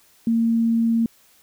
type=tone; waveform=sine; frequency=229.2 Hz; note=A#3; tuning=29 cents flat; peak=-16 dBFS; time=0.27-1.06 s; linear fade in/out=2 ms; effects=white hiss -56 dBFS RMS until 1.42 s